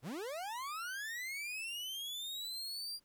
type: linear sweep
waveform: 40% pulse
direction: up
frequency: 100.8 to 4824 Hz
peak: -39 dBFS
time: 0.02-3 s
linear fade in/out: 50 ms
effects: pink hiss -75 dBFS RMS until 3.04 s